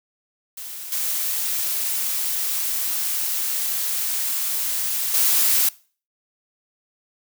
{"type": "noise with level steps", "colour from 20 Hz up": "blue", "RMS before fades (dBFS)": [-34, -24, -18], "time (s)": [0.57, 5.69], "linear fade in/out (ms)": 5, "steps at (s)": [0.92, 5.14], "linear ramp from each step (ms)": 2, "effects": ["noise-tail reverb RT60 0.4 s tail -22 dB re dry"]}